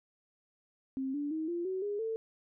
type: tone with pitch steps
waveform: sine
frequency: 265.9 / 290 / 316.2 / 344.8 / 376 / 410.1 / 447.2 Hz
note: C4 / D4 / D#4 / F4 / F#4 / G#4 / A4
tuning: +28 / -22 / +28 / -22 / +28 / -22 / +28 cents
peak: -32 dBFS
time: 0.97-2.16 s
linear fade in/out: 0 ms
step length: 170 ms
effects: none